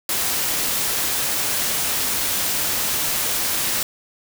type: noise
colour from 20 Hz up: white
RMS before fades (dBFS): -22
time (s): 0.09-3.83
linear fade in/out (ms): 2
effects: none